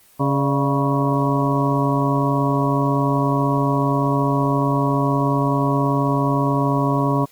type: harmonic tone with a mistuned harmonic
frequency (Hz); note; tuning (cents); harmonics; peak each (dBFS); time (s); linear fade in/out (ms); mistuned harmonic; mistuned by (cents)
138.59; C#3; 0; 1 / 2 / 3 / 4 / 5 / 7 / 8; -20 / -21 / -27 / -27 / -29 / -24 / -26; 0.19-7.26; 20; 4; +98
effects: white hiss -52 dBFS RMS until 7.31 s + Opus 24 kbps